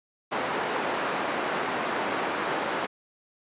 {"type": "band-pass noise", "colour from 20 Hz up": "white", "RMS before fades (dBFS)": -29, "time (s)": [0.31, 2.87], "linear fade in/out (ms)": 20, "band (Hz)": [260, 1300], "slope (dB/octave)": 12, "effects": ["resampled to 8000 Hz"]}